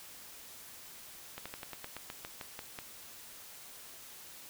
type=slowing click train; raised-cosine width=0.3 ms; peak=-25 dBFS; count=12; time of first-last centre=1.38-2.788 s; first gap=76 ms; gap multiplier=1.1; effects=white hiss -51 dBFS RMS until 4.49 s